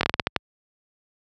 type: slowing click train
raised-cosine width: 0.3 ms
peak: -3 dBFS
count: 8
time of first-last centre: 0.01-0.363 s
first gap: 22 ms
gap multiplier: 1.27
effects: high-pass 60 Hz 12 dB/octave